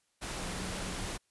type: tone in noise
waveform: sine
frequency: 185 Hz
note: F#3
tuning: in tune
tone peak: -45 dBFS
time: 0.36-1.06 s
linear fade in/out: 20 ms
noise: pink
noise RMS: -38 dBFS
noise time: 0.21-1.18 s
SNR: -10 dB
effects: white hiss -75 dBFS RMS until 1.3 s + resampled to 24000 Hz